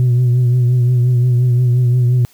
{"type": "tone with vibrato", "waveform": "sine", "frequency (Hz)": 123.47, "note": "B2", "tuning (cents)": 0, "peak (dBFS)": -7, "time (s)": [0, 2.25], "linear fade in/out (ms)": 0, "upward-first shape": "triangle", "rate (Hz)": 5.7, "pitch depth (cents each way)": 49, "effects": ["tanh soft clip ceiling -8 dBFS", "white hiss -50 dBFS RMS until 2.33 s"]}